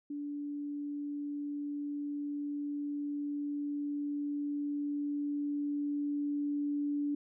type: tone with level ramp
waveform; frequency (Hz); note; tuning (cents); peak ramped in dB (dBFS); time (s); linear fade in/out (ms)
sine; 289.8; D4; -23; -36 to -30; 0.1-7.15; 5
effects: none